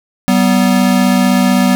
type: tone pair together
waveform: square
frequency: 191.27 / 247.1 Hz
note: G3 / B3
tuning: -42 / +1 cents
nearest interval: major third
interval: 443 cents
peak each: -12 dBFS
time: 0.28-1.75 s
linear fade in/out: 0 ms
effects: 8-bit